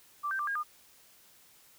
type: tone with pitch steps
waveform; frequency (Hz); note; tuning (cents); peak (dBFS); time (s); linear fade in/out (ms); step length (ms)
sine; 1171 / 1563 / 1181 / 1624 / 1213; D6 / G6 / D6 / G#6 / D#6; -5 / -6 / +9 / -39 / -44; -30; 0.23-0.635; 20; 81
effects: white hiss -60 dBFS RMS until 1.78 s